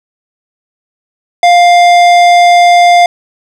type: tone with tanh clipping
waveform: sine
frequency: 701 Hz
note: F5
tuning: 6 cents sharp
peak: -4 dBFS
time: 1.43-3.06 s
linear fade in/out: 2 ms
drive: 16 dB
effects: none